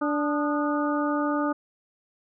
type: harmonic tone with a mistuned harmonic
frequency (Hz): 292.9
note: D4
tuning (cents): -5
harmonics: 1 / 2 / 3 / 4 / 5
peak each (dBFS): -25 / -30 / -33 / -30 / -36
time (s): 0.01-1.53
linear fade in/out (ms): 10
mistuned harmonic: 4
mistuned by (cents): +79
effects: none